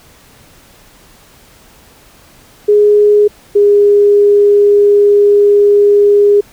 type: tone pair in turn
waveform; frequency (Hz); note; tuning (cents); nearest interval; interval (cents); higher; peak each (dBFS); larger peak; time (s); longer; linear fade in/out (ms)
sine; 415.8 / 409.1; G#4 / G#4; +2 / -26; unison; 28; first; -4; neither; 2.68-3.28 / 3.55-6.41; second; 10
effects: pink hiss -43 dBFS RMS until 6.52 s